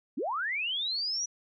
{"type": "linear sweep", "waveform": "sine", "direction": "up", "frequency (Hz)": [203.6, 5920], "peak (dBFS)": -29, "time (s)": [0.17, 1.26], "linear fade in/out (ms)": 10, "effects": []}